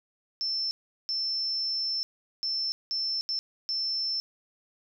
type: tone bursts at uneven times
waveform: sine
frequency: 5330 Hz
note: E8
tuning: 18 cents sharp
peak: -27 dBFS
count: 6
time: 0.41-0.71 / 1.09-2.03 / 2.43-2.72 / 2.91-3.21 / 3.29-3.39 / 3.69-4.2 s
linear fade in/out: 0 ms
effects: none